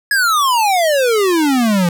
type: exponential sweep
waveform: square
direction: down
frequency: 1700 to 167.9 Hz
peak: -12 dBFS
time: 0.11-1.89 s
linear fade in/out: 2 ms
effects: none